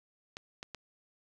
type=clicks; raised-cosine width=0.2 ms; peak=-24 dBFS; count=3; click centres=0.369 / 0.629 / 0.747 s; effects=none